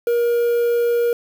triangle tone with quantisation, 473.8 Hz, A#4, 28 cents sharp, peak -13 dBFS, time 0.07-1.13 s, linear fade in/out 2 ms, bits 6, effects none

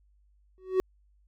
triangle tone with exponential growth, 374.3 Hz, F#4, 20 cents sharp, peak -16 dBFS, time 0.58-0.8 s, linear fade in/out 0 ms, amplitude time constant 46 ms, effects added 50 Hz sine -61 dBFS peak until 1.27 s

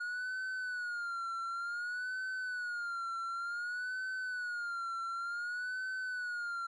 triangle tone with vibrato, 1437 Hz, F6, 49 cents sharp, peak -34 dBFS, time 0-6.67 s, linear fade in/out 10 ms, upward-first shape sine, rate 0.55 Hz, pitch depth 100 cents each way, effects resampled to 24000 Hz

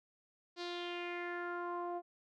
sawtooth tone with low-pass filter sweep, 350 Hz, F4, 4 cents sharp, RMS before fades -41 dBFS, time 0.56-2.02 s, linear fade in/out 50 ms, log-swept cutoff 4600 to 770 Hz, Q 3.6, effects none

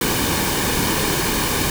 pink noise with comb filter, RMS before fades -20 dBFS, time 0.01-1.7 s, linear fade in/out 2 ms, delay 1.5 ms, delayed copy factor -0.5, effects none

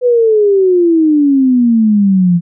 sine exponential sweep, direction down, 502 to 169.1 Hz, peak -6 dBFS, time 0.01-2.41 s, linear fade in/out 50 ms, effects none

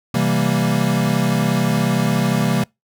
square chord, C dominant seventh, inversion none, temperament equal, 130.81 / 164.81 / 196 / 233.1 Hz, C3 / E3 / G3 / Bb3, 0 / 0 / 0 / 0 cents, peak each -22 dBFS, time 0.14-2.64 s, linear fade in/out 5 ms, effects noise-tail reverb RT60 0.2 s tail -26 dB re dry

